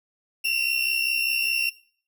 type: tone pair together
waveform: 35% pulse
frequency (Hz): 2701 / 2766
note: E7 / F7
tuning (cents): +42 / -17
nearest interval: unison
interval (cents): 41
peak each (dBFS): -24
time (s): 0.44-1.7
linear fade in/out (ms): 10
effects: noise-tail reverb RT60 0.5 s tail -19 dB re dry